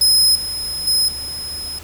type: tone with level steps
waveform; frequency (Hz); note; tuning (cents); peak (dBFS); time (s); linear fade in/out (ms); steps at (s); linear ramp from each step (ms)
sawtooth; 5110; D#8; +45; -8 / -20 / -11 / -23; 0.01-1.79; 5; 0.35 / 0.87 / 1.08; 5
effects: added 76 Hz sine -38 dBFS peak until 1.83 s + pink hiss -39 dBFS RMS until 1.83 s